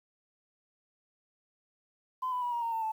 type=tone with pitch steps; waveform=sine; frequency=1022 / 996.4 / 971.3 / 947 / 923.2 / 900 / 877.5 Hz; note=C6 / B5 / B5 / A#5 / A#5 / A5 / A5; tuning=-41 / +15 / -29 / +27 / -17 / +39 / -5 cents; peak=-29 dBFS; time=2.22-2.92 s; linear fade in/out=10 ms; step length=100 ms; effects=tanh soft clip ceiling -25 dBFS + 10-bit